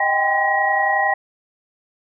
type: tone cluster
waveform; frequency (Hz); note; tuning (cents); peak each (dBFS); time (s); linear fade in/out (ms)
sine; 625 / 767 / 798 / 1033 / 1904; D#5 / G5 / G5 / C6 / A#6; +8 / -38 / +31 / -22 / +36; -26 / -26 / -19 / -27 / -19; 0-1.14; 5
effects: none